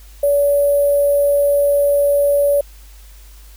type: tone with sample-and-hold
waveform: sine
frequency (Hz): 571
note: D5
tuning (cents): -49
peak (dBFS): -11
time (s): 0.23-2.61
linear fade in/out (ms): 5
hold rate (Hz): 11025
effects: added 50 Hz sine -38 dBFS peak until 3.56 s + white hiss -48 dBFS RMS until 3.56 s